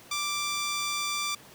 10% pulse tone, 1176 Hz, D6, 2 cents sharp, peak -20 dBFS, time 0.11-1.35 s, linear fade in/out 5 ms, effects pink hiss -51 dBFS RMS until 1.54 s + high-pass 100 Hz 12 dB/octave

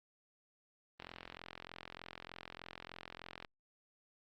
click train, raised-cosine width 0.3 ms, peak -30 dBFS, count 107, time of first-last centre 1-3.448 s, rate 43.3 Hz, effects Opus 32 kbps

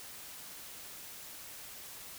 silence, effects white hiss -48 dBFS RMS until 2.18 s

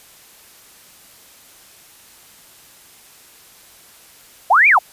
sine linear two-way sweep, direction up then down, 620 to 2489 to 620 Hz, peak -8 dBFS, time 4.5-4.79 s, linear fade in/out 10 ms, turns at 4.68 s, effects white hiss -46 dBFS RMS until 4.92 s + resampled to 32000 Hz

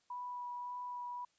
sine tone with vibrato, 981 Hz, B5, 12 cents flat, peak -40 dBFS, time 0.1-1.25 s, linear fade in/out 5 ms, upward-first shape sine, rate 1.8 Hz, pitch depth 10 cents each way, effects white hiss -75 dBFS RMS until 1.38 s + resampled to 16000 Hz

